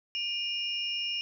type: tone cluster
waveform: sine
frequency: 2429 / 2839 / 5360 Hz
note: D#7 / F7 / E8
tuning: -42 / +28 / +28 cents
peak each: -39 / -31 / -38 dBFS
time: 0.15-1.21 s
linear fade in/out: 0 ms
effects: none